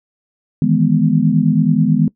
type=chord; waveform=sine; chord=E major seventh; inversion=third; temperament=equal; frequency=155.56 / 164.81 / 207.7 / 246.9 Hz; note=D#3 / E3 / G#3 / B3; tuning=0 / 0 / 0 / 0 cents; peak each=-16 dBFS; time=0.62-2.08 s; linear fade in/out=2 ms; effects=noise-tail reverb RT60 0.1 s tail -21 dB re dry